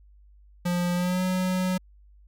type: tone with pitch glide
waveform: square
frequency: 176.3 to 184.42 Hz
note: F3 to F#3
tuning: +17 to -5 cents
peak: -24 dBFS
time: 0.65-1.78 s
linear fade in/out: 10 ms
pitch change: +78 cents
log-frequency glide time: 0.94-1.22 s
effects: added 50 Hz sine -51 dBFS peak until 2.27 s